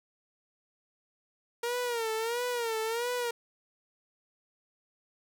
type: tone with vibrato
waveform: sawtooth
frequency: 466.2 Hz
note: A#4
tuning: in tune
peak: -26 dBFS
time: 1.63-3.31 s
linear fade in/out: 5 ms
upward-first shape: sine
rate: 1.5 Hz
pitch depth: 100 cents each way
effects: none

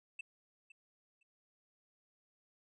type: tone with echo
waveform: triangle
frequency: 2658 Hz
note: E7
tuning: 14 cents sharp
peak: -39 dBFS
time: 0.19-0.21 s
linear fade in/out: 5 ms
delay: 510 ms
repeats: 2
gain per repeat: -15 dB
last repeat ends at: 1.23 s
effects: resampled to 24000 Hz

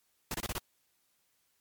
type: noise bursts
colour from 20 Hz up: pink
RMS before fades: -35 dBFS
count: 5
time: 0.31-0.583 s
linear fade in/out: 2 ms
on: 33 ms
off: 27 ms
effects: white hiss -74 dBFS RMS until 1.6 s + MP3 96 kbps

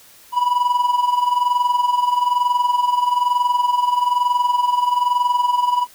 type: tone with amplitude modulation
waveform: triangle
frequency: 980 Hz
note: B5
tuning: 14 cents flat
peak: -10 dBFS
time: 0.32-5.87 s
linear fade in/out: 50 ms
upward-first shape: sine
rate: 21.1 Hz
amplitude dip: 70%
effects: white hiss -47 dBFS RMS until 5.94 s

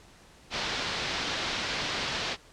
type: low-pass noise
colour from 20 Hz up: white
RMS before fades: -32 dBFS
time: 0.5-2.37 s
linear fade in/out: 50 ms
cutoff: 4800 Hz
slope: 24 dB/octave
effects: pink hiss -55 dBFS RMS until 2.52 s + low-pass 8000 Hz 12 dB/octave

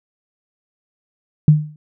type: tone with exponential decay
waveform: sine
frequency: 151.6 Hz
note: D#3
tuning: 45 cents flat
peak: -3 dBFS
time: 1.48-1.76 s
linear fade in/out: 2 ms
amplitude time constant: 60 ms
effects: none

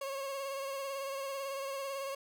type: tone with vibrato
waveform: 30% pulse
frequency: 547 Hz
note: C#5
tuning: 23 cents flat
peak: -34 dBFS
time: 0.01-2.15 s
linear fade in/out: 5 ms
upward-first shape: sine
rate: 18 Hz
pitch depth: 33 cents each way
effects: none

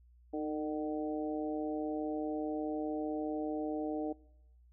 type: harmonic tone with a mistuned harmonic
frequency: 151.6 Hz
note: D#3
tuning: 45 cents flat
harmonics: 2 / 3 / 4 / 5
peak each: -36 / -40 / -42 / -44 dBFS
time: 0.33-4.13 s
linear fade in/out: 10 ms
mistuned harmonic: 2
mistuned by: +27 cents
effects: noise-tail reverb RT60 0.8 s tail -22 dB re dry + added 60 Hz sine -59 dBFS peak until 4.72 s

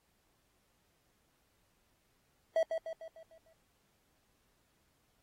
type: tone with echo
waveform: triangle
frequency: 650 Hz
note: E5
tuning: 24 cents flat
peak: -24 dBFS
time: 2.56-2.63 s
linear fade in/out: 2 ms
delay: 150 ms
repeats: 6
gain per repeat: -6 dB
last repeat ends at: 3.53 s
effects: pink hiss -75 dBFS RMS until 5.22 s + AAC 48 kbps

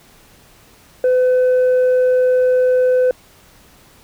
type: tone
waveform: sine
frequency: 506 Hz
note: B4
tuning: 42 cents sharp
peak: -8 dBFS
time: 1.04-3.11 s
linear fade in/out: 2 ms
effects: tanh soft clip ceiling -10 dBFS + pink hiss -48 dBFS RMS until 4.03 s

